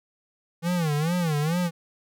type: tone with vibrato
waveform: square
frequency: 162 Hz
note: E3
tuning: 30 cents flat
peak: -23 dBFS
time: 0.62-1.71 s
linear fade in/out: 50 ms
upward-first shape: sine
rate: 2.3 Hz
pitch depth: 180 cents each way
effects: none